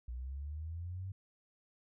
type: linear sweep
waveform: sine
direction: up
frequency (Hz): 58.7 to 97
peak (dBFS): -39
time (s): 0.08-1.12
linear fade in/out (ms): 5
effects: none